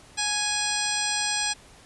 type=harmonic tone with a mistuned harmonic; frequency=830.6 Hz; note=G#5; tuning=in tune; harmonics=1 / 2 / 3 / 4 / 5 / 6 / 7 / 9 / 10; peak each=-33 / -33 / -33 / -33 / -33 / -33 / -33 / -33 / -33 dBFS; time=0.17-1.54 s; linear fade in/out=20 ms; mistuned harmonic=1; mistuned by=+16 cents; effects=pink hiss -51 dBFS RMS until 1.85 s + resampled to 24000 Hz